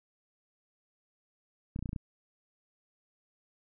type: clicks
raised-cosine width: 5 ms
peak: -24 dBFS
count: 7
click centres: 1.761 / 1.791 / 1.826 / 1.858 / 1.892 / 1.931 / 1.962 s
effects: none